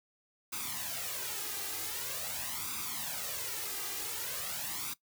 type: noise with flanger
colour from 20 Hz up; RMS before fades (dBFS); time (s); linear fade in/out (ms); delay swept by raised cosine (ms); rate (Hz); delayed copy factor
white; -38; 0.52-4.94; 10; 0.82 to 2.52; 0.45; +0.7
effects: noise-tail reverb RT60 0.1 s tail -18 dB re dry + high-pass 80 Hz 12 dB/octave